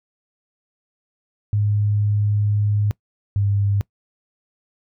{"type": "tone pair in turn", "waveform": "sine", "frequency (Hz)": [103.83, 100.7], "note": ["G#2", "G2"], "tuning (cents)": [0, 47], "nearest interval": "minor second", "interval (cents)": 53, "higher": "first", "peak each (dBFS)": -16, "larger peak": "neither", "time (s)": [[1.53, 2.91], [3.36, 3.81]], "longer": "first", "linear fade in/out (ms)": 0, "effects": ["noise-tail reverb RT60 0.1 s tail -22 dB re dry"]}